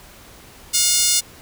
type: tone with high-pass filter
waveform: 5% pulse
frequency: 714 Hz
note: F5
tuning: 38 cents sharp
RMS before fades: -17 dBFS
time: 0.73-1.21 s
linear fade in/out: 20 ms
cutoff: 4400 Hz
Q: 0.61
effects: pink hiss -44 dBFS RMS until 1.41 s